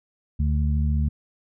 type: harmonic tone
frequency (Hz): 74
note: D2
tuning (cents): +14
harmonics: 1 / 2 / 3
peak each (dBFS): -20 / -27 / -30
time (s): 0.39-1.09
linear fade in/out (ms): 10
effects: none